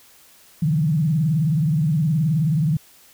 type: tone with vibrato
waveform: sine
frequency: 155 Hz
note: D#3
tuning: 6 cents flat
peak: -16 dBFS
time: 0.62-2.77 s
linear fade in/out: 5 ms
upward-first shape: triangle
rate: 19 Hz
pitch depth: 230 cents each way
effects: white hiss -51 dBFS RMS until 3.13 s